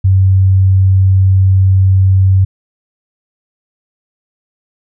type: tone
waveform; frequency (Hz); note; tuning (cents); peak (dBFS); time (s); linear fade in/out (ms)
sine; 95.2; F#2; +50; -5; 0.04-2.45; 10
effects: none